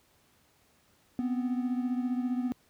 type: beating tone pair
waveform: triangle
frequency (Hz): 246.9 / 261.9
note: B3 / C4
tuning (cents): 0 / +2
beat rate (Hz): 15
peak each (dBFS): -27 / -33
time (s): 1.19-2.52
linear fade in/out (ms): 0
effects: pink hiss -66 dBFS RMS until 2.69 s + high-pass 60 Hz 12 dB/octave